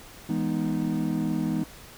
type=chord; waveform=triangle; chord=E major seventh; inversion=none; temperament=equal; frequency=164.81 / 207.7 / 246.9 / 311.1 Hz; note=E3 / G#3 / B3 / D#4; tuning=0 / 0 / 0 / 0 cents; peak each=-28 dBFS; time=0.29-1.64 s; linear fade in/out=5 ms; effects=pink hiss -47 dBFS RMS until 1.97 s